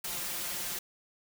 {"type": "noise with comb filter", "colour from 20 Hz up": "white", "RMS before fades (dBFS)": -36, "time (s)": [0.04, 0.79], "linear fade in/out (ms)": 5, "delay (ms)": 5.7, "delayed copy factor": 0.75, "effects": []}